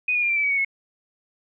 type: tone with pitch steps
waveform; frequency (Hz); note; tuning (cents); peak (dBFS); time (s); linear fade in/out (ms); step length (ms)
sine; 2489 / 2443 / 2399 / 2355 / 2312 / 2269 / 2228 / 2187; D#7 / D#7 / D7 / D7 / D7 / C#7 / C#7 / C#7; 0 / -32 / +36 / +4 / -28 / +40 / +8 / -24; -19; 0.08-0.648; 5; 71
effects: none